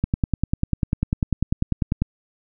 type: click train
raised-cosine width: 5 ms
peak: -7 dBFS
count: 21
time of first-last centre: 0.04-2.02 s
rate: 10.1 Hz
effects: none